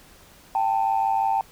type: tone pair together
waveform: sine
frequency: 784 / 890 Hz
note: G5 / A5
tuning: 0 / +20 cents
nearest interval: major second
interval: 220 cents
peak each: -21 / -22 dBFS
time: 0.55-1.41 s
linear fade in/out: 2 ms
effects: tanh soft clip ceiling -13 dBFS + pink hiss -51 dBFS RMS until 1.51 s